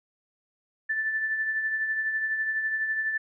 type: tone with tremolo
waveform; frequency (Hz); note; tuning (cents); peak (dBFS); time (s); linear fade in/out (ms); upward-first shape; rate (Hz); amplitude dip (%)
sine; 1760; A6; 0; -23; 0.89-3.18; 10; triangle; 12; 50
effects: none